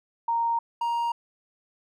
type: tone pair in turn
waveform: sine / triangle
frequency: 929 / 938.2 Hz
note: A#5 / A#5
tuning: -6 / +11 cents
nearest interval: unison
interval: 17 cents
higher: second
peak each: -22 dBFS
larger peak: neither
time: 0.28-0.59 / 0.81-1.12 s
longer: neither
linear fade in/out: 5 ms
effects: none